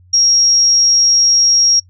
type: tone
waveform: sine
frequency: 5600 Hz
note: F8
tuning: 4 cents sharp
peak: -8 dBFS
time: 0.13-1.8 s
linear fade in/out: 10 ms
effects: noise-tail reverb RT60 0.1 s tail -24 dB re dry + added 90 Hz sine -43 dBFS peak until 1.89 s